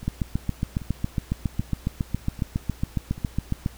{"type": "two click trains", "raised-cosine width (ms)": 5, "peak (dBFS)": [-24, -11], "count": [5, 27], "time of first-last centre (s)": [[0.03, 3.18], [0.08, 3.661]], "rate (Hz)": [1.27, 7.26], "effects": ["added 60 Hz sine -46 dBFS peak until 3.77 s", "pink hiss -49 dBFS RMS until 3.77 s"]}